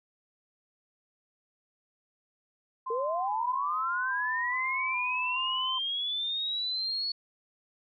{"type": "tone with vibrato", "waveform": "sine", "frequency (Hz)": 1019, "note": "C6", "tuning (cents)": -46, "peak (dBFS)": -32, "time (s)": [2.86, 5.79], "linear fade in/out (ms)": 10, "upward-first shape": "square", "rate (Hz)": 1.2, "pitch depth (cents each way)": 31}
{"type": "linear sweep", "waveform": "sine", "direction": "up", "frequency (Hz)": [440.5, 4415], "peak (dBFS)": -29, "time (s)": [2.9, 7.12], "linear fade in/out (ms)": 5}
{"effects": []}